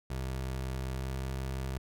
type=tone with pitch glide; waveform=25% pulse; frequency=65.1 to 65.86 Hz; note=C2 to C2; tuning=-8 to +12 cents; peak=-30 dBFS; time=0.1-1.78 s; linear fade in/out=5 ms; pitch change=+20 cents; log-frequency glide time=0.98-1.09 s; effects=none